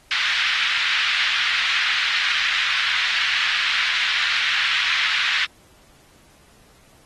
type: band-pass noise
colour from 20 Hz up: pink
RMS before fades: -22 dBFS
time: 0.11-5.45 s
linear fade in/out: 2 ms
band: 1600 to 3900 Hz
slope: 24 dB/octave
effects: pink hiss -54 dBFS RMS until 7.05 s + AAC 32 kbps